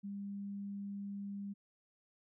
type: tone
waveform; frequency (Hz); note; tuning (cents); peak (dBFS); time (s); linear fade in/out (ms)
sine; 200.3; G3; +38; -40; 0.03-1.54; 20
effects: none